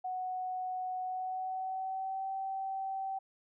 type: tone with pitch glide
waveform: sine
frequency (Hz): 740 to 771.9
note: F#5 to G5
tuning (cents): 0 to -27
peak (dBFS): -34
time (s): 0.04-3.19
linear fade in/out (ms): 10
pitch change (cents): +73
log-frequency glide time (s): 1.03-2.29
effects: none